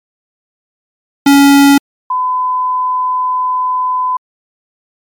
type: tone pair in turn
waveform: square / sine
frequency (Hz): 280.6 / 1009.5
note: C#4 / B5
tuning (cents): +21 / +38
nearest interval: octave + minor seventh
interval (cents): 2217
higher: second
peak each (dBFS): -4 / -11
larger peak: first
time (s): 1.26-1.78 / 2.1-4.17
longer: second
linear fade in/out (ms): 5
effects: MP3 96 kbps